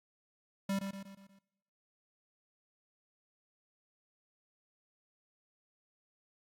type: tone with echo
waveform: square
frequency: 196 Hz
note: G3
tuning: in tune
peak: -32 dBFS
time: 0.69-0.79 s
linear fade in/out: 5 ms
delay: 120 ms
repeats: 5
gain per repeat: -6 dB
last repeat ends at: 1.39 s
effects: noise-tail reverb RT60 1.0 s tail -22 dB re dry + AAC 64 kbps